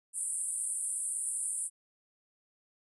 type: band-pass noise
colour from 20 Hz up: white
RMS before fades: -35 dBFS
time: 0.13-1.7 s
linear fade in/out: 50 ms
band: 8400 to 9900 Hz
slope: 96 dB/octave
effects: none